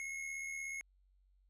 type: tone with amplitude modulation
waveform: square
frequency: 2171 Hz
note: C#7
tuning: 37 cents flat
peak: -39 dBFS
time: 0-0.81 s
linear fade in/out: 0 ms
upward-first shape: sine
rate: 76.7 Hz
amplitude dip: 45%
effects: added 47 Hz sine -67 dBFS peak until 1.49 s + low-pass 11000 Hz 12 dB/octave